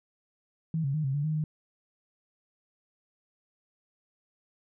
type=tone with pitch steps; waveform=sine; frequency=161.2 / 137.5 / 154.4 / 134.5 / 144.8 / 155.5 / 153.9 Hz; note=E3 / C#3 / D#3 / C3 / D3 / D#3 / D#3; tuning=-38 / -14 / -13 / +48 / -24 / -1 / -19 cents; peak=-26 dBFS; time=0.74-1.44 s; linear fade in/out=2 ms; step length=100 ms; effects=none